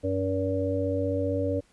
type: harmonic tone with a mistuned harmonic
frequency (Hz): 95.4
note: G2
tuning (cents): -47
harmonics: 1 / 3 / 5 / 6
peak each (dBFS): -30 / -30 / -30 / -30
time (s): 0.03-1.61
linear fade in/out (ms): 20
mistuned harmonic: 3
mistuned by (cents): -21
effects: pink hiss -63 dBFS RMS until 1.72 s + resampled to 24000 Hz